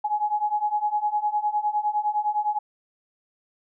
sine beating tone pair, 834 / 843.8 Hz, G#5 / G#5, +7 / +27 cents, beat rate 9.8 Hz, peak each -26 / -24 dBFS, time 0.04-2.59 s, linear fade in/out 10 ms, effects none

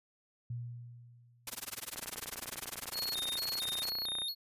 sine tone with exponential decay, 119.7 Hz, A#2, 46 cents sharp, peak -35 dBFS, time 0.5-1.79 s, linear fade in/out 5 ms, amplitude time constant 280 ms
white noise with tremolo, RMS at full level -38 dBFS, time 1.47-3.9 s, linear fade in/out 2 ms, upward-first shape sine, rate 20 Hz, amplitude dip 100%
click train, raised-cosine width 0.5 ms, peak -30 dBFS, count 69, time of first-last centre 1.96-4.219 s, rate 30.1 Hz
square tone with vibrato, 3996 Hz, B7, 20 cents sharp, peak -35 dBFS, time 2.92-4.35 s, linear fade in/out 50 ms, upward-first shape square, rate 2.2 Hz, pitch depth 140 cents each way
effects resampled to 32000 Hz

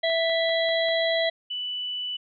harmonic tone, 659.3 Hz, E5, in tune, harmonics 1 / 3 / 5 / 6, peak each -23 / -28 / -30 / -31 dBFS, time 0.03-1.3 s, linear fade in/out 10 ms
click train, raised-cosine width 0.3 ms, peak -27 dBFS, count 5, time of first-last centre 0.1-0.886 s, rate 5.09 Hz
sine tone, 2975 Hz, F#7, 9 cents sharp, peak -28 dBFS, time 1.5-2.17 s, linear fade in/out 10 ms
effects none

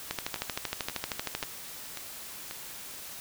two click trains, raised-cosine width 0.2 ms, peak -13 / -20 dBFS, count 18 / 5, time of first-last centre 0.11-1.428 / 0.36-2.511 s, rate 12.9 / 1.86 Hz, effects white hiss -43 dBFS RMS until 3.2 s

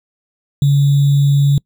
sine tone with sample-and-hold, 141.3 Hz, C#3, 34 cents sharp, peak -8 dBFS, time 0.62-1.58 s, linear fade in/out 2 ms, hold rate 3675 Hz, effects noise-tail reverb RT60 0.1 s tail -26 dB re dry

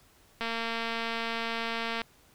click train, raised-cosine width 0.3 ms, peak -17 dBFS, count 369, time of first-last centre 0.41-2.017 s, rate 229 Hz, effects pink hiss -61 dBFS RMS until 2.34 s

